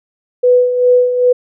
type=tone with tremolo; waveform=sine; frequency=495.7 Hz; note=B4; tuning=6 cents sharp; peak=-5 dBFS; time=0.43-1.33 s; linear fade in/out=10 ms; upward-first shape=sine; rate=2.5 Hz; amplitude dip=60%; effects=none